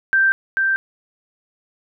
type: tone with echo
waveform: sine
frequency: 1568 Hz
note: G6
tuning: in tune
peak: -12 dBFS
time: 0.13-0.32 s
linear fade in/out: 0 ms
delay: 440 ms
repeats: 1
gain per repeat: -3 dB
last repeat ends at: 0.76 s
effects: none